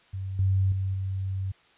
sine tone with level steps, 95.7 Hz, G2, 41 cents flat, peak -30 / -20 / -25 / -27 dBFS, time 0.13-1.52 s, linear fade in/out 10 ms, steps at 0.39 / 0.72 / 0.94 s, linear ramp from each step 2 ms, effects white hiss -59 dBFS RMS until 1.77 s + resampled to 8000 Hz

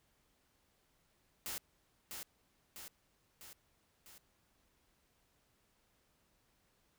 white noise with echo, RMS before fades -42 dBFS, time 1.46-1.58 s, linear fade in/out 0 ms, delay 650 ms, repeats 4, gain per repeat -4 dB, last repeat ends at 4.18 s, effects pink hiss -75 dBFS RMS until 6.98 s

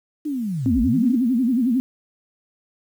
sine linear two-way sweep, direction down then up, 311.1 to 43.8 to 311.1 Hz, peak -22 dBFS, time 0.25-1.16 s, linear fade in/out 10 ms, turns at 0.81 s
sine tone with vibrato, 245.7 Hz, B3, 9 cents flat, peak -16 dBFS, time 0.66-1.8 s, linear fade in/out 0 ms, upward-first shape sine, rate 11 Hz, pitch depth 160 cents each way
effects 8-bit

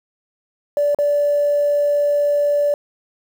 sine tone with dropouts, 581 Hz, D5, 19 cents flat, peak -13 dBFS, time 0.77-2.74 s, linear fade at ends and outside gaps 1 ms, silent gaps 0.947-0.987 s, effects tanh soft clip ceiling -9 dBFS + 7-bit

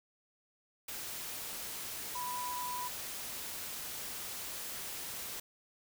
sine tone in noise, 987.8 Hz, B5, in tune, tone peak -37 dBFS, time 2.15-2.88 s, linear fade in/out 5 ms, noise white, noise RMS -42 dBFS, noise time 0.88-5.4 s, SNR +2 dB, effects none

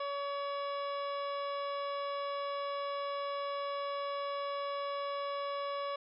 harmonic tone, 565 Hz, C#5, 33 cents sharp, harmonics 1 / 2 / 3 / 4 / 5 / 6 / 7 / 9, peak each -37 / -38 / -52 / -51 / -53 / -51 / -55 / -57 dBFS, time 0-5.96 s, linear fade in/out 5 ms, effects none

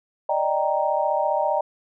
sine chord, Eb major seventh, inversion third, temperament equal, 587.3 / 622.3 / 784 / 932.3 Hz, D5 / Eb5 / G5 / Bb5, 0 / 0 / 0 / 0 cents, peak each -25 dBFS, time 0.29-1.61 s, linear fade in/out 5 ms, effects none

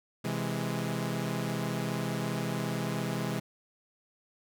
sawtooth chord, C augmented, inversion none, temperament equal with one note detuned, 130.21 / 164.81 / 207.7 Hz, C3 / E3 / G#3, -8 / 0 / 0 cents, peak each -31 dBFS, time 0.24-3.4 s, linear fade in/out 10 ms, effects none

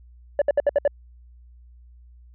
sine tone bursts, 575 Hz, D5, 37 cents flat, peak -12 dBFS, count 6, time 0.39-0.877 s, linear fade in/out 2 ms, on 27 ms, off 65 ms, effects tanh soft clip ceiling -14 dBFS + added 60 Hz sine -46 dBFS peak until 2.34 s

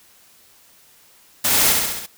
white noise with echo, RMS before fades -18 dBFS, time 1.44-1.73 s, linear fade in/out 10 ms, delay 67 ms, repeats 5, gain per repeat -3 dB, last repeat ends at 2.065 s, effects white hiss -52 dBFS RMS until 2.17 s

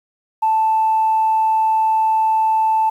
sine tone, 880 Hz, A5, in tune, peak -12 dBFS, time 0.42-2.9 s, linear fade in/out 10 ms, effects tanh soft clip ceiling -8 dBFS + 8-bit

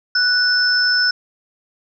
sine tone pair together, 1480 / 5274 Hz, F#6 / E8, 0 / 0 cents, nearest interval octave + minor seventh, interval 2200 cents, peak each -16 dBFS, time 0.15-1.11 s, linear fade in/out 5 ms, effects none

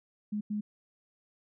sine tone bursts at uneven times, 209.3 Hz, G#3, 14 cents sharp, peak -30 dBFS, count 2, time 0.32-0.41 / 0.5-0.61 s, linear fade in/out 10 ms, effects none

